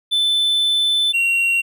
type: tone pair in turn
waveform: triangle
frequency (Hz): 3520 / 2747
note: A7 / F7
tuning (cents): 0 / -29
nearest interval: major third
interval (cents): 429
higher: first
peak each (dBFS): -13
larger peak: neither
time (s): 0.11-1.13 / 1.13-1.62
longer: first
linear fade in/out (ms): 20
effects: none